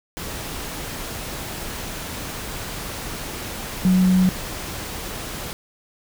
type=tone in noise; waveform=sine; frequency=185 Hz; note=F#3; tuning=in tune; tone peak=-13 dBFS; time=3.85-4.29 s; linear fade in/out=0 ms; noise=pink; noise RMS=-31 dBFS; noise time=0.17-5.53 s; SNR=+15 dB; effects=none